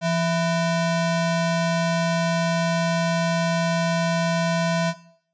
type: ring-modulated tone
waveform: square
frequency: 415.3 Hz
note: G#4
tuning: in tune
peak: -17 dBFS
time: 0.01-4.94 s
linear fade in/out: 50 ms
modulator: 246 Hz
effects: noise-tail reverb RT60 0.6 s tail -17 dB re dry + resampled to 16000 Hz